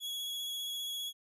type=tone with vibrato; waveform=40% pulse; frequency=3348 Hz; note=G#7; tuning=13 cents sharp; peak=-35 dBFS; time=0-1.13 s; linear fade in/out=50 ms; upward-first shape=triangle; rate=15 Hz; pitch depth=20 cents each way; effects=none